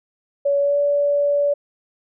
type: tone with pitch glide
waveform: sine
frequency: 565 to 574.9 Hz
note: C#5 to D5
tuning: +33 to -37 cents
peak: -15 dBFS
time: 0.45-1.54 s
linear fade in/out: 10 ms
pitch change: +30 cents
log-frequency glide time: 0.59-0.78 s
effects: none